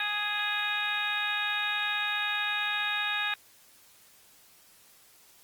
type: harmonic tone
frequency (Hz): 415.3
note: G#4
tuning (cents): 0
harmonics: 2 / 3 / 4 / 5 / 6 / 7 / 8 / 9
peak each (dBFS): -38 / -38 / -32 / -41 / -33 / -42 / -43 / -34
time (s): 0-3.34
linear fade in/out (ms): 2
effects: white hiss -58 dBFS RMS until 5.43 s + Opus 32 kbps